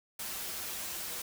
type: noise with comb filter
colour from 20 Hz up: white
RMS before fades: -39 dBFS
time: 0.19-1.22 s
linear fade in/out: 5 ms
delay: 7.2 ms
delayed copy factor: -0.6
effects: none

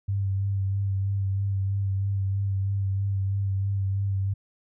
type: tone with vibrato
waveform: sine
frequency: 98 Hz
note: G2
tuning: in tune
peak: -23 dBFS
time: 0.08-4.34 s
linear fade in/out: 10 ms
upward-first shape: sine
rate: 3.1 Hz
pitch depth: 24 cents each way
effects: none

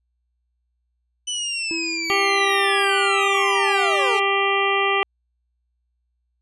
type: linear sweep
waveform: 25% pulse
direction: down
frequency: 3008 to 392 Hz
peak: -20 dBFS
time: 1.27-4.2 s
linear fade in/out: 10 ms
type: tone with exponential decay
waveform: triangle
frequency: 329.6 Hz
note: E4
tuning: in tune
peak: -24 dBFS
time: 1.71-3.92 s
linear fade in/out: 0 ms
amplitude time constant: 480 ms
type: harmonic tone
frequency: 395 Hz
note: G4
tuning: 13 cents sharp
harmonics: 1 / 2 / 3 / 5 / 6 / 7 / 8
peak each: -23 / -25 / -23 / -25 / -26 / -27 / -29 dBFS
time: 2.1-5.03 s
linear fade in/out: 0 ms
effects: added 60 Hz sine -69 dBFS peak until 6.41 s + resampled to 24000 Hz

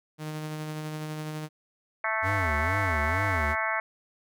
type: tone with tremolo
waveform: sawtooth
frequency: 154.1 Hz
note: D#3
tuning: 16 cents flat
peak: -28 dBFS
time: 0.18-1.49 s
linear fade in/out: 50 ms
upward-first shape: sine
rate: 12 Hz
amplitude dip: 25%
type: harmonic tone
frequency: 220 Hz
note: A3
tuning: in tune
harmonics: 3 / 4 / 5 / 6 / 7 / 8 / 9 / 10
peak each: -34 / -34 / -34 / -34 / -34 / -34 / -34 / -34 dBFS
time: 2.04-3.8 s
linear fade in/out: 2 ms
type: tone with vibrato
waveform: square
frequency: 86.8 Hz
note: F2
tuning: 10 cents flat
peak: -29 dBFS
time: 2.22-3.56 s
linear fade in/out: 50 ms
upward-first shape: sine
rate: 2.2 Hz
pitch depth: 280 cents each way
effects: none

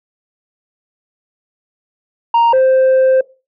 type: tone pair in turn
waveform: sine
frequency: 932.3 / 522.9 Hz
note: A#5 / C5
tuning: 0 / -1 cents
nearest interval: minor seventh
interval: 1001 cents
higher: first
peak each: -5 dBFS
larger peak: neither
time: 2.34-2.53 / 2.53-3.21 s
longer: second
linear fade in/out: 5 ms
effects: noise-tail reverb RT60 0.3 s tail -22 dB re dry + tanh soft clip ceiling -7 dBFS

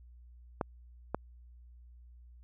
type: clicks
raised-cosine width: 1 ms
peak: -17 dBFS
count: 2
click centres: 0.612 / 1.146 s
effects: added 60 Hz sine -52 dBFS peak until 2.43 s

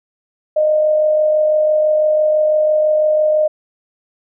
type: tone with amplitude modulation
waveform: sine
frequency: 614 Hz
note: D#5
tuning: 23 cents flat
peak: -9 dBFS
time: 0.56-3.48 s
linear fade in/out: 10 ms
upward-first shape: sine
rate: 46 Hz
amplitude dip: 35%
effects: none

